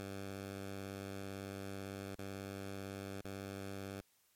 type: tone with dropouts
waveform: 10% pulse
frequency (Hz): 98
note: G2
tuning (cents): 0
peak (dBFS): -35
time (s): 0-4.01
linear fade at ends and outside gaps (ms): 0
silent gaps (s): 2.153-2.187 / 3.211-3.246
effects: white hiss -73 dBFS RMS until 4.35 s + MP3 64 kbps